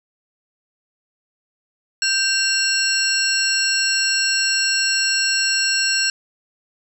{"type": "tone cluster", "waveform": "sine", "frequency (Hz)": [1562, 2747, 4282, 5480, 7770], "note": ["G6", "F7", "C8", "F8", "B8"], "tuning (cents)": [-7, -29, 39, -34, -29], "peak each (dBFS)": -23, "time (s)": [2.02, 6.1], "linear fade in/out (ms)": 2, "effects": ["8-bit"]}